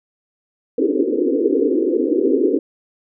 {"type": "band-pass noise", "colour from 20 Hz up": "pink", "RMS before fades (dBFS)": -17, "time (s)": [0.78, 2.59], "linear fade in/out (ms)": 5, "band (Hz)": [260, 490], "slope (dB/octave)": 96, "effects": []}